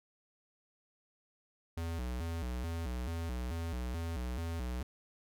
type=tone with vibrato; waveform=square; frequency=71.6 Hz; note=D2; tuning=43 cents flat; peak=-36 dBFS; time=1.77-4.83 s; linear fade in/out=5 ms; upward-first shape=square; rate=2.3 Hz; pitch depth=260 cents each way; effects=none